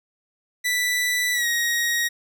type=tone with pitch glide; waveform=sawtooth; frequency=1975.5 to 1885.2 Hz; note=B6 to A#6; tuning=0 to +19 cents; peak=-17 dBFS; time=0.64-2.09 s; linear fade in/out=20 ms; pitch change=-81 cents; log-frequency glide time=1.33-1.46 s; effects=none